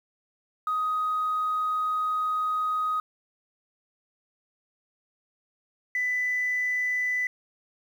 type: tone pair in turn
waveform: sine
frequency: 1253 / 1993.9 Hz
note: D#6 / B6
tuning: +12 / +16 cents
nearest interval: minor sixth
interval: 804 cents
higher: second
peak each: -23 dBFS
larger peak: neither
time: 0.67-3 / 5.95-7.27 s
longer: first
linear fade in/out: 2 ms
effects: tanh soft clip ceiling -20 dBFS + 9-bit